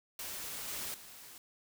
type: noise with level steps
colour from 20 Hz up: white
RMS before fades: -42 / -40 / -52 dBFS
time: 0.19-1.38 s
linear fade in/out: 2 ms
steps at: 0.68 / 0.94 s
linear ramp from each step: 2 ms
effects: none